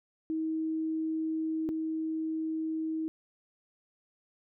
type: tone pair in turn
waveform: sine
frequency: 318.3 / 318.3 Hz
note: D#4 / D#4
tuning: +39 / +39 cents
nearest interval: unison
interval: 0 cents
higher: neither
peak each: -29 / -30 dBFS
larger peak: first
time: 0.3-1.69 / 1.69-3.08 s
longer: neither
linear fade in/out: 0 ms
effects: none